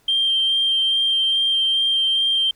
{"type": "tone with vibrato", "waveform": "sine", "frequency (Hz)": 3162, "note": "G7", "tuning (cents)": 14, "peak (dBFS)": -15, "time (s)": [0.08, 2.51], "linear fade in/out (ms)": 5, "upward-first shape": "sine", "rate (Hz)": 2.4, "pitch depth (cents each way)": 11, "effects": ["tanh soft clip ceiling -11 dBFS", "pink hiss -59 dBFS RMS until 2.55 s"]}